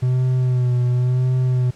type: tone with vibrato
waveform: triangle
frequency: 125.7 Hz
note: B2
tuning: 31 cents sharp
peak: -13 dBFS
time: 0.02-1.71 s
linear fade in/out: 10 ms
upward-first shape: sine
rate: 0.94 Hz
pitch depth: 33 cents each way
effects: pink hiss -49 dBFS RMS until 1.75 s + low-pass 8000 Hz 12 dB/octave